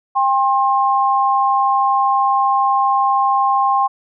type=tone pair together; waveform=sine; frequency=798.6 / 1066 Hz; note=G5 / C6; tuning=+32 / +32 cents; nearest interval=perfect fourth; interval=500 cents; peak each=-15 dBFS; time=0.15-3.88 s; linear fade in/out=20 ms; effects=none